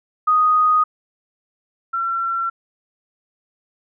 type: tone pair in turn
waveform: sine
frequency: 1244.5 / 1356.4 Hz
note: D#6 / E6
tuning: 0 / +49 cents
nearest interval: minor second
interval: 149 cents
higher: second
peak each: -12 / -19 dBFS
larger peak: first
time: 0.27-0.84 / 1.93-2.5 s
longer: neither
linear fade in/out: 10 ms
effects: none